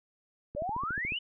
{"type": "click train", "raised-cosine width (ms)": 3, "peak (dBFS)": -28, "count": 9, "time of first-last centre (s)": [0.55, 1.121], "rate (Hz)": 14}
{"type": "exponential sweep", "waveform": "sine", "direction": "up", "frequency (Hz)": [554.4, 3060], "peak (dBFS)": -31, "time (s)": [0.56, 1.19], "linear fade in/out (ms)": 10}
{"effects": []}